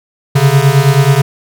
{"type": "beating tone pair", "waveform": "square", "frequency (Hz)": [133.9, 143.2], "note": ["C3", "D3"], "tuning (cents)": [40, -43], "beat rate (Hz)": 9.3, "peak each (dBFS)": -10, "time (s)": [0.35, 1.22], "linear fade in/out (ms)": 10, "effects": []}